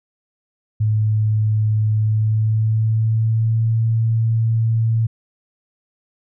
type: tone with pitch glide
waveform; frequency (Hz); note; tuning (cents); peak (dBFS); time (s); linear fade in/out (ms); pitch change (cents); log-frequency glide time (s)
sine; 107.8 to 113.09; A2 to A2; -35 to +48; -14; 0.8-5.07; 10; +83; 1.92-3.77
effects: none